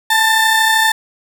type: tone pair together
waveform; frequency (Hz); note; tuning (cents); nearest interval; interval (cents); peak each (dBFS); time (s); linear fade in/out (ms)
30% pulse; 880 / 1792.8; A5 / A6; 0 / +32; octave; 1232; -11; 0.1-0.92; 5
effects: none

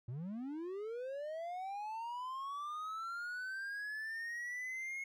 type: linear sweep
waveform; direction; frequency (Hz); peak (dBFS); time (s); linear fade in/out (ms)
triangle; up; 110.7 to 2175; -38; 0.08-5.04; 5
effects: none

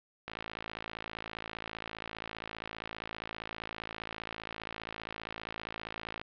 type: click train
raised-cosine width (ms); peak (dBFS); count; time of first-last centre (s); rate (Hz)
0.3; -22; 328; 0.28-6.215; 55.1
effects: low-pass 4000 Hz 12 dB/octave

